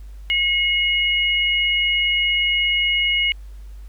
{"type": "tone pair together", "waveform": "sine", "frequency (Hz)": [2167, 2892], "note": ["C#7", "F#7"], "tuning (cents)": [-40, -40], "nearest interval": "perfect fourth", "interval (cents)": 500, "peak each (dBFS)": -19, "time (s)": [0.3, 3.32], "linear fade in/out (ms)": 0, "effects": ["added 50 Hz sine -34 dBFS peak until 3.88 s", "pink hiss -57 dBFS RMS until 3.88 s"]}